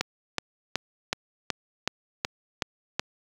click train, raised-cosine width 0.2 ms, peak -7 dBFS, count 9, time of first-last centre 0.01-2.995 s, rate 2.68 Hz, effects high-pass 80 Hz 12 dB/octave + 8-bit

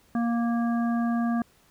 harmonic tone, 234.3 Hz, A#3, 9 cents sharp, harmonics 1 / 3 / 5 / 7, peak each -23 / -33 / -37 / -40 dBFS, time 0.15-1.42 s, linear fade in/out 2 ms, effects pink hiss -61 dBFS RMS until 1.7 s

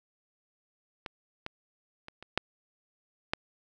clicks, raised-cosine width 0.3 ms, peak -21 / -20 / -27 / -29 / -9 / -11 dBFS, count 6, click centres 1.062 / 1.464 / 2.084 / 2.226 / 2.376 / 3.335 s, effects none

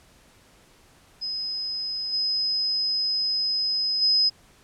sine tone with level steps, 5060 Hz, D#8, 28 cents sharp, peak -27 / -22 / -17 dBFS, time 1.21-4.3 s, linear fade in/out 20 ms, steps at 2.12 / 4.01 s, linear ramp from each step 20 ms, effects pink hiss -56 dBFS RMS until 4.63 s + low-pass 11000 Hz 12 dB/octave

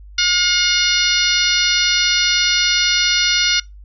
harmonic tone, 717 Hz, F5, 45 cents sharp, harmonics 2 / 3 / 4 / 5 / 6 / 7 / 8, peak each -21 / -21 / -21 / -21 / -21 / -21 / -21 dBFS, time 0.18-3.6 s, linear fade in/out 5 ms, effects noise-tail reverb RT60 0.2 s tail -24 dB re dry + added 50 Hz sine -36 dBFS peak until 3.84 s

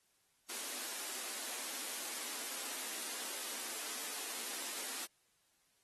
white high-pass noise, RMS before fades -42 dBFS, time 0.49-5.06 s, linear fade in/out 10 ms, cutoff 220 Hz, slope 96 dB/octave, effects white hiss -75 dBFS RMS until 5.83 s + AAC 32 kbps

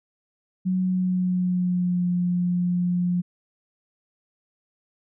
sine tone with pitch glide, 185 to 177.46 Hz, F#3 to F3, 0 to +28 cents, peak -20 dBFS, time 0.65-3.22 s, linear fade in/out 20 ms, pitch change -72 cents, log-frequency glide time 0.8-2.07 s, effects none

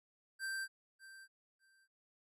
square tone with echo, 1568 Hz, G6, in tune, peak -39 dBFS, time 0.39-0.68 s, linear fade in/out 50 ms, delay 600 ms, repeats 2, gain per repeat -15 dB, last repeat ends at 1.88 s, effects resampled to 32000 Hz

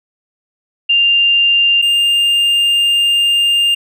sine / triangle tone pair in turn, 2794 / 2805 Hz, F7 / F7, 0 / +7 cents, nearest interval unison, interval 7 cents, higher second, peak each -8 dBFS, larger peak neither, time 0.89-1.82 / 1.82-3.75 s, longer second, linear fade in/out 10 ms, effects none

